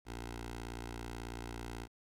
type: tone with notch filter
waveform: 10% pulse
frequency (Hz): 58.27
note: A#1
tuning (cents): 0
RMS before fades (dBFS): -44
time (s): 0.05-1.88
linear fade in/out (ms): 50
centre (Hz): 170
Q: 1
effects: low-pass 12000 Hz 12 dB/octave + 12-bit